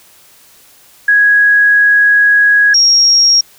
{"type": "tone pair in turn", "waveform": "sine", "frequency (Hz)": [1661.2, 5588], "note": ["G#6", "F8"], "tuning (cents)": [0, 0], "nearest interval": "octave + major sixth", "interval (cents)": 2100, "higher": "second", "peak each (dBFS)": -5, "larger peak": "neither", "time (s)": [[1.08, 2.74], [2.74, 3.41]], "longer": "first", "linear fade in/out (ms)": 5, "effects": ["white hiss -44 dBFS RMS until 3.58 s"]}